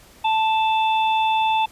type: harmonic tone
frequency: 880 Hz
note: A5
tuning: in tune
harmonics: 1 / 3 / 4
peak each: -17 / -27 / -29 dBFS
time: 0.24-1.66 s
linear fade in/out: 10 ms
effects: pink hiss -49 dBFS RMS until 1.71 s + resampled to 32000 Hz